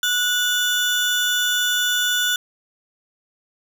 35% pulse tone pair together, 1470 / 3496 Hz, F#6 / A7, -12 / -12 cents, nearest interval octave + minor third, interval 1500 cents, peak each -19 dBFS, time 0.03-2.36 s, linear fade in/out 2 ms, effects none

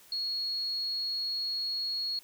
sine tone, 4320 Hz, C#8, 45 cents flat, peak -30 dBFS, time 0.12-2.19 s, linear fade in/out 2 ms, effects white hiss -57 dBFS RMS until 2.23 s

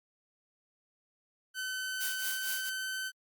sawtooth tone with pitch glide, 1522 to 1530.8 Hz, F#6 to G6, +48 to -42 cents, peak -31 dBFS, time 1.54-3.12 s, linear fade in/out 50 ms, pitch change +10 cents, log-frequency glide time 2.19-2.29 s
blue noise with tremolo, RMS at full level -34 dBFS, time 2-2.7 s, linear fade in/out 10 ms, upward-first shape triangle, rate 4.4 Hz, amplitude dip 85%
effects Opus 48 kbps

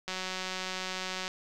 click train, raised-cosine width 0.2 ms, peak -18 dBFS, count 224, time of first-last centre 0.08-1.279 s, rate 186 Hz, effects none

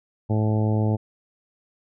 harmonic tone, 107.9 Hz, A2, 33 cents flat, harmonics 1 / 2 / 3 / 4 / 5 / 6 / 7 / 8, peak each -20 / -26 / -30 / -32 / -34 / -36 / -37 / -38 dBFS, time 0.29-0.97 s, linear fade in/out 20 ms, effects none

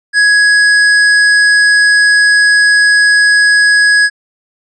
sine tone with hard clipping, 1669 Hz, G#6, 8 cents sharp, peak -7 dBFS, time 0.13-4.1 s, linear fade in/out 50 ms, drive 12 dB, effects resampled to 24000 Hz

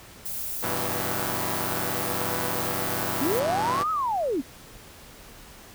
violet noise, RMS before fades -32 dBFS, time 0.25-3.4 s, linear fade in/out 10 ms
5% pulse chord, E minor, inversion first, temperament equal with one note detuned, 97.15 / 123.47 / 164.81 Hz, G2 / B2 / E3, -15 / 0 / 0 cents, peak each -21 dBFS, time 0.62-3.84 s, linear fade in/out 20 ms
sine linear two-way sweep, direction up then down, 229.4 to 1300 to 229.4 Hz, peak -23 dBFS, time 3.2-4.42 s, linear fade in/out 20 ms, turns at 3.91 s
effects pink hiss -47 dBFS RMS until 5.74 s

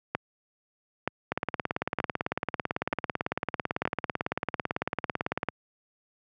two click trains, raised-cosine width 0.5 ms, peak -12 / -11 dBFS, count 76 / 5, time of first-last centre 1.32-5.487 / 0.15-3.854 s, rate 18 / 1.08 Hz, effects high-pass 100 Hz 12 dB/octave

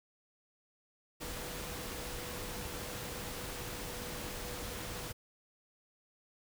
sine tone in noise, 491.1 Hz, B4, 10 cents flat, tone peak -50 dBFS, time 1.2-5.13 s, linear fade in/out 20 ms, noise pink, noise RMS -42 dBFS, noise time 1.2-5.13 s, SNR -11 dB, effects none

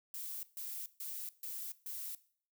violet noise bursts, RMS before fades -43 dBFS, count 5, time 0.14-2.15 s, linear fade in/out 2 ms, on 290 ms, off 140 ms, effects noise-tail reverb RT60 0.5 s tail -18 dB re dry

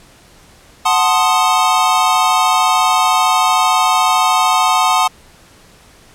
square chord, F# diminished seventh, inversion none, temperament equal, 740 / 880 / 1046.5 / 1244.5 Hz, F#5 / A5 / C6 / Eb6, 0 / 0 / 0 / 0 cents, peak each -17 dBFS, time 0.85-5.08 s, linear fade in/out 10 ms, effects pink hiss -45 dBFS RMS until 6.14 s + low-pass 11000 Hz 12 dB/octave

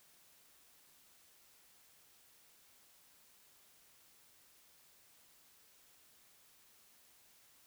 silence, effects white hiss -66 dBFS RMS until 7.66 s

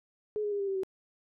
sine tone with pitch steps, 423.5 / 414.3 / 405.3 / 396.5 / 387.9 / 379.5 Hz, G#4 / G#4 / G#4 / G4 / G4 / F#4, +34 / -4 / -42 / +20 / -18 / +44 cents, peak -29 dBFS, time 0.36-0.834 s, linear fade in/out 0 ms, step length 79 ms, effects none

